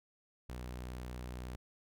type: tone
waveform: sawtooth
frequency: 61.8 Hz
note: B1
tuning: 2 cents sharp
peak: -38 dBFS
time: 0.49-1.56 s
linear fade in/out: 5 ms
effects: none